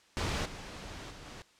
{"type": "noise with level steps", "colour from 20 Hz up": "pink", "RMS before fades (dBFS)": [-33, -44, -48, -46], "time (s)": [0.17, 1.42], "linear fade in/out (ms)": 0, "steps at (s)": [0.45, 1.1, 1.25], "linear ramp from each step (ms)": 10, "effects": ["white hiss -63 dBFS RMS until 1.59 s", "low-pass 6000 Hz 12 dB/octave"]}